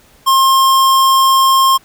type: tone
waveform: square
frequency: 1066 Hz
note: C6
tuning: 32 cents sharp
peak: -8 dBFS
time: 0.26-1.78 s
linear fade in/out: 20 ms
effects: pink hiss -48 dBFS RMS until 1.84 s